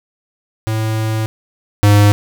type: tone pair in turn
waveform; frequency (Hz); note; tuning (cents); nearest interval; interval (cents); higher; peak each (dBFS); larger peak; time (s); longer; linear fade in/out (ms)
square; 110 / 102.95; A2 / G#2; 0 / -15; minor second; 115; first; -16 / -7; second; 0.67-1.26 / 1.83-2.12; first; 0
effects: none